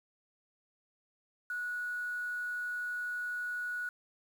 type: tone with quantisation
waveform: sine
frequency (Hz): 1464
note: F#6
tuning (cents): -19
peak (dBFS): -34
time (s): 1.5-3.89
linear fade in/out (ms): 2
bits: 9
effects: none